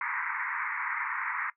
white band-pass noise, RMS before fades -33 dBFS, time 0.01-1.5 s, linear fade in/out 2 ms, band 900 to 2200 Hz, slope 96 dB/octave, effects noise-tail reverb RT60 0.1 s tail -18 dB re dry

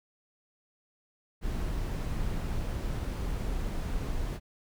brown noise, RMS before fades -32 dBFS, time 1.41-4.4 s, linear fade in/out 50 ms, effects none

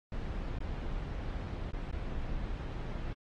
brown noise with dropouts, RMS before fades -37 dBFS, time 0.12-3.13 s, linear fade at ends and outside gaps 2 ms, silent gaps 0.586-0.604 / 1.71-1.733 / 1.913-1.925 s, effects low-pass 4000 Hz 12 dB/octave + AAC 32 kbps

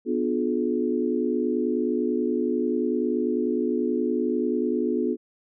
sine chord, B diminished seventh, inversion none, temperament just, 246.9 / 296.3 / 355.6 / 426.7 Hz, B3 / D4 / F4 / Ab4, 0 / +15 / +31 / +47 cents, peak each -26 / -29 / -27 / -28 dBFS, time 0.05-5.17 s, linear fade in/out 50 ms, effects none

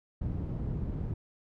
white low-pass noise, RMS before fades -34 dBFS, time 0.21-1.14 s, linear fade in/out 5 ms, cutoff 140 Hz, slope 12 dB/octave, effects none

